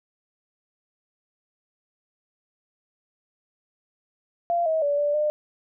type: tone with pitch steps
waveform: sine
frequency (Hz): 689 / 638 / 576 / 584 / 602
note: F5 / D#5 / D5 / D5 / D5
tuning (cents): -24 / +43 / -34 / -10 / +43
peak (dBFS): -20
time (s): 4.5-5.3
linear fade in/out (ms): 0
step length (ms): 160
effects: none